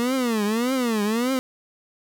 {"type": "tone with vibrato", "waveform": "30% pulse", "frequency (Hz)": 233.1, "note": "A#3", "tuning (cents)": 0, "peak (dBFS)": -18, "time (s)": [0, 1.39], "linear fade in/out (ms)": 0, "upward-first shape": "triangle", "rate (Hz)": 1.7, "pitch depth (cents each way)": 250, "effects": []}